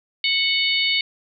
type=harmonic tone with a mistuned harmonic; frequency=737 Hz; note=F#5; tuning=7 cents flat; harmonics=3 / 4 / 5 / 6; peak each=-22 / -23 / -24 / -25 dBFS; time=0.24-1.01 s; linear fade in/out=2 ms; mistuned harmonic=4; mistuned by=+19 cents; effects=none